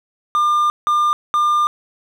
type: tone bursts at uneven times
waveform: triangle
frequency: 1200 Hz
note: D6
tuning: 37 cents sharp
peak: -11 dBFS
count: 3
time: 0.35-0.7 / 0.87-1.13 / 1.34-1.67 s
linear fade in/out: 0 ms
effects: none